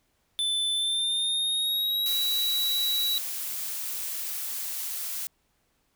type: tone with pitch glide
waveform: square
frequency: 3520 to 3906 Hz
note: A7 to B7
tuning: 0 to -20 cents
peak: -25 dBFS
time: 0.39-3.18 s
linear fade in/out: 0 ms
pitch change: +180 cents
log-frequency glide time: 0.74-2.22 s
type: noise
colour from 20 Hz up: blue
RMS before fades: -33 dBFS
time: 2.06-5.27 s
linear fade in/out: 0 ms
effects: pink hiss -71 dBFS RMS until 5.95 s